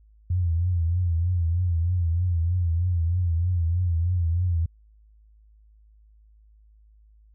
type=tone with vibrato; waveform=sine; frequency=86.4 Hz; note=F2; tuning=18 cents flat; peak=-20 dBFS; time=0.3-4.66 s; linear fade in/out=5 ms; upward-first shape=triangle; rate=3.2 Hz; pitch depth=110 cents each way; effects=added 53 Hz sine -52 dBFS peak until 7.34 s